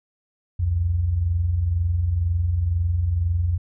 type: tone pair together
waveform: sine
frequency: 65.27 / 87.31 Hz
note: C2 / F2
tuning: -4 / 0 cents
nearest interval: perfect fourth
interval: 504 cents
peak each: -28 / -19 dBFS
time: 0.59-3.58 s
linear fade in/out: 10 ms
effects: none